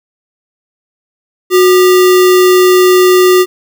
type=tone with sample-and-hold; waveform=sine; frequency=366.3 Hz; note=F#4; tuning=17 cents flat; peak=-3 dBFS; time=1.5-3.46 s; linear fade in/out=50 ms; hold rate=1575 Hz; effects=none